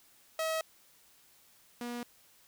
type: tone pair in turn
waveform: sawtooth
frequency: 641 / 240.6 Hz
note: E5 / B3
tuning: -49 / -45 cents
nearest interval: octave + perfect fourth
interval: 1696 cents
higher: first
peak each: -27 / -33 dBFS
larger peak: first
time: 0.39-0.61 / 1.81-2.03 s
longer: neither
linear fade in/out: 2 ms
effects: white hiss -63 dBFS RMS until 2.47 s